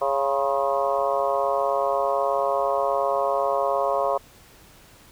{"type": "harmonic tone with a mistuned harmonic", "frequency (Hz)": 138.59, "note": "C#3", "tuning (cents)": 0, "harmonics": [3, 4, 5, 6, 7, 8, 9], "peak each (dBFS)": [-30, -24, -26, -35, -29, -28, -36], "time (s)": [0.01, 4.18], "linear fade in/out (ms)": 10, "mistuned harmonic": 8, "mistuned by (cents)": -48, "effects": ["pink hiss -51 dBFS RMS until 5.11 s"]}